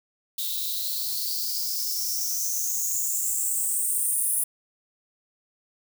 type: noise with high-pass filter sweep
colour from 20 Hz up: violet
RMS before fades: -27 dBFS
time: 0.38-4.44 s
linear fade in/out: 5 ms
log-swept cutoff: 3600 to 10000 Hz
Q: 8.6
effects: none